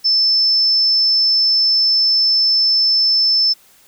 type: tone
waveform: sine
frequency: 5280 Hz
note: E8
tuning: 2 cents sharp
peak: -11 dBFS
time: 0.04-3.54 s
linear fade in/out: 20 ms
effects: white hiss -50 dBFS RMS until 3.87 s